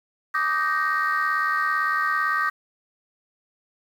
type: chord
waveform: sine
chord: Eb major seventh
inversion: third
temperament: just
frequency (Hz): 1166.7 / 1244.5 / 1555.6 / 1866.8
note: D6 / Eb6 / G6 / Bb6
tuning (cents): -12 / 0 / -14 / +2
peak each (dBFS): -25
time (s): 0.34-2.5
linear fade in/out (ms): 10
effects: tanh soft clip ceiling -14 dBFS + 8-bit